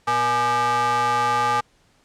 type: ring-modulated tone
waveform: square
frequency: 180.7 Hz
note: F#3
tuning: 41 cents flat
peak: -16 dBFS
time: 0.07-1.61 s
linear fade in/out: 10 ms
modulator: 1020 Hz
effects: pink hiss -60 dBFS RMS until 2.04 s + low-pass 8000 Hz 12 dB/octave